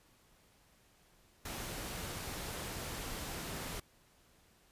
pink noise, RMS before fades -42 dBFS, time 1.45-3.8 s, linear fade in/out 5 ms, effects pink hiss -67 dBFS RMS until 4.71 s + resampled to 32000 Hz

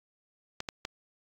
clicks, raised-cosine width 0.2 ms, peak -17 dBFS, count 3, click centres 0.604 / 0.688 / 0.851 s, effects AAC 48 kbps

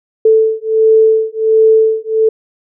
sine beating tone pair, 440.4 / 441.8 Hz, A4 / A4, +2 / +7 cents, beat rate 1.4 Hz, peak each -10 dBFS, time 0.25-2.29 s, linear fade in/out 5 ms, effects none

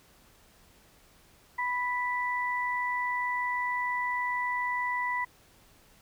sine tone pair together, 987.8 / 1974.3 Hz, B5 / B6, 0 / -1 cents, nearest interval octave, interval 1199 cents, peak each -30 / -31 dBFS, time 1.58-5.25 s, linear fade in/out 10 ms, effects pink hiss -60 dBFS RMS until 6.01 s

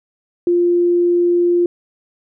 sine tone, 349.2 Hz, F4, in tune, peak -11 dBFS, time 0.47-1.66 s, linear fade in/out 2 ms, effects none

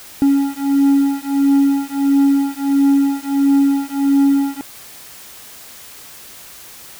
triangle beating tone pair, 277.2 / 278.7 Hz, C#4 / C#4, 0 / +9 cents, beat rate 1.5 Hz, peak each -13 dBFS, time 0.22-4.61 s, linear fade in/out 0 ms, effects white hiss -38 dBFS RMS until 6.99 s

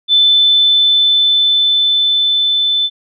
sine tone with level ramp, 3520 Hz, A7, in tune, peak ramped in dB -6 to -11 dBFS, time 0.08-2.9 s, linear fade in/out 50 ms, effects none

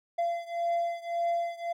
triangle beating tone pair, 684 / 685.8 Hz, F5 / F5, -36 / -32 cents, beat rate 1.8 Hz, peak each -28 / -30 dBFS, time 0.18-1.73 s, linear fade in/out 10 ms, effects none

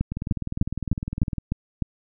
two click trains, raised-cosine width 5 ms, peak -15 / -10 dBFS, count 26 / 7, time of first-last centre 0.12-1.383 / 0.01-1.823 s, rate 19.8 / 3.31 Hz, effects none

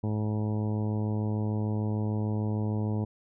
harmonic tone, 106.7 Hz, G#2, 47 cents sharp, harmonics 1 / 2 / 3 / 4 / 5 / 6 / 7 / 8 / 9, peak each -28 / -32 / -38 / -40 / -44 / -48 / -48 / -48 / -49 dBFS, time 0.03-3.05 s, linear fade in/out 10 ms, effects none

